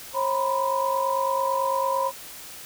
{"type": "tone cluster", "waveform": "sine", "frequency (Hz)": [540, 965, 1014], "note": ["C#5", "B5", "B5"], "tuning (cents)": [-45, -40, 45], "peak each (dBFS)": -26, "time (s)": [0.13, 2.12], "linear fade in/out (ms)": 50, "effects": ["white hiss -41 dBFS RMS until 2.65 s"]}